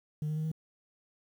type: tone with pitch steps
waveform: sine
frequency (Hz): 151.5 / 153.79 / 156.12 / 158.48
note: D#3 / D#3 / D#3 / D#3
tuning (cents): -46 / -20 / +6 / +32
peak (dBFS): -28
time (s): 0.22-0.516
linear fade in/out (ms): 2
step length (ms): 74
effects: tanh soft clip ceiling -29 dBFS + 10-bit